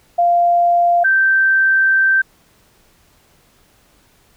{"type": "tone pair in turn", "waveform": "sine", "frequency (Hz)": [695, 1560.2], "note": ["F5", "G6"], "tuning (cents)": [-9, -9], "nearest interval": "octave + major second", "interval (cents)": 1400, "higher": "second", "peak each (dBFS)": -10, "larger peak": "neither", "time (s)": [[0.18, 1.04], [1.04, 2.22]], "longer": "second", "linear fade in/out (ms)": 10, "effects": ["pink hiss -54 dBFS RMS until 4.36 s"]}